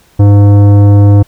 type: tone with tanh clipping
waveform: triangle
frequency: 101.6 Hz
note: G#2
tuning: 38 cents flat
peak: -3 dBFS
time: 0.19-1.23 s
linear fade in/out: 10 ms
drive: 18 dB
effects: pink hiss -47 dBFS RMS until 1.27 s